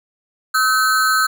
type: ring-modulated tone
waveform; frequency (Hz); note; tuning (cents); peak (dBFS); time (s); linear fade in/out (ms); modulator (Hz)
square; 1406; F6; +11; -11; 0.54-1.27; 10; 123
effects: none